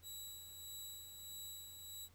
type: tone with tremolo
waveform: 15% pulse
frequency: 3909 Hz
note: B7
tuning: 19 cents flat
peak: -40 dBFS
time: 0.02-2.09 s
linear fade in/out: 50 ms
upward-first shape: sine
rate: 1.6 Hz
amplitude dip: 45%
effects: added 87 Hz sine -66 dBFS peak until 2.14 s + pink hiss -70 dBFS RMS until 2.14 s